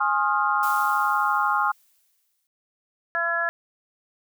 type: chord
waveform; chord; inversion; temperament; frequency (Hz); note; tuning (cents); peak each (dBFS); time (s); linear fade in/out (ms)
sine; F minor seventh; first; equal with one note detuned; 830.6 / 1064.8 / 1244.5 / 1396.9; Ab5 / C6 / Eb6 / F6; 0 / +30 / 0 / 0; -25; 0-1.72; 10
type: noise with exponential decay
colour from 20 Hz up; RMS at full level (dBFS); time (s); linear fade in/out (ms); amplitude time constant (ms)
blue; -35; 0.63-2.47; 1; 400
type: harmonic tone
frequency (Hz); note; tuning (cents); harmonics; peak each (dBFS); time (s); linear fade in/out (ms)
338.4; E4; +45; 2 / 3 / 4 / 5; -29 / -34 / -28 / -24; 3.15-3.49; 0
effects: none